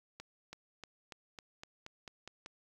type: accelerating click train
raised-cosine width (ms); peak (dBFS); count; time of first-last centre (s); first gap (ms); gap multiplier
0.2; -29; 10; 0.2-2.461; 330; 0.93
effects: 10-bit